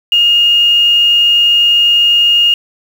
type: tone with quantisation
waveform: sine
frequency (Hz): 2844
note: F7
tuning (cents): +31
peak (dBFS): -6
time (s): 0.12-2.54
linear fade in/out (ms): 2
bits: 5
effects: none